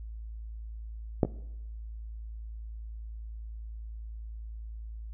clicks, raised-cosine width 2 ms, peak -8 / -19 dBFS, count 2, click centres 1.232 / 1.25 s, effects noise-tail reverb RT60 0.9 s tail -20 dB re dry + added 55 Hz sine -38 dBFS peak until 5.13 s

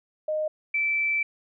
sine tone pair in turn, 617 / 2325 Hz, D#5 / D7, -15 / -18 cents, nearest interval octave + major seventh, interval 2297 cents, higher second, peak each -24 / -22 dBFS, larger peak second, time 0.28-0.48 / 0.74-1.23 s, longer second, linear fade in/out 5 ms, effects none

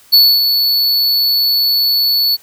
square tone with ADSR envelope, 4435 Hz, C#8, in tune, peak -4 dBFS, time 0.12-2.37 s, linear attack 19 ms, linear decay 260 ms, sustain -7 dB, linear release 28 ms, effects white hiss -46 dBFS RMS until 2.42 s

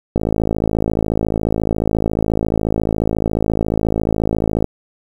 click train, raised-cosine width 2 ms, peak -4 dBFS, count 244, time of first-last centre 0.16-4.643 s, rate 54.2 Hz, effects 7-bit

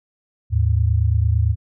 sine tone pair together, 78.1 / 106.95 Hz, D#2 / A2, +7 / -49 cents, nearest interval perfect fourth, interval 544 cents, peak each -17 dBFS, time 0.5-1.56 s, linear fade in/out 50 ms, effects none

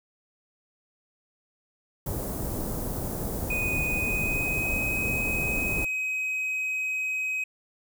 pink band-stop noise, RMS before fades -31 dBFS, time 2.06-5.85 s, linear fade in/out 5 ms, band 640 to 12000 Hz, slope 12 dB/octave
triangle tone with pitch glide, 2489 to 2530 Hz, D#7 to D#7, 0 to +28 cents, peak -25 dBFS, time 3.5-7.44 s, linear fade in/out 5 ms, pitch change +28 cents, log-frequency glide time 3.9-4.71 s
effects none

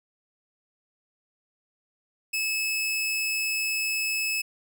sawtooth tone, 2596 Hz, E7, 27 cents flat, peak -22 dBFS, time 2.33-4.42 s, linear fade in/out 10 ms, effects none

